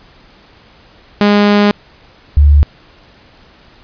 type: tone pair in turn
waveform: sawtooth / sine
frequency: 205.6 / 72.69 Hz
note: G#3 / D2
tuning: -17 / -17 cents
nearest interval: octave + tritone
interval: 1800 cents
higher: first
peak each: -3 dBFS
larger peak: neither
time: 1.21-1.71 / 2.37-2.63 s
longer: first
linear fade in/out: 0 ms
effects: pink hiss -44 dBFS RMS until 3.83 s + resampled to 11025 Hz